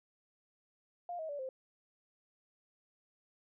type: tone with pitch steps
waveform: sine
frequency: 702 / 636.3 / 576.8 / 522.9 Hz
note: F5 / D#5 / D5 / C5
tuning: +9 / +39 / -31 / -1 cents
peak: -38 dBFS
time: 1.09-1.49 s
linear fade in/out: 2 ms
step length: 100 ms
effects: none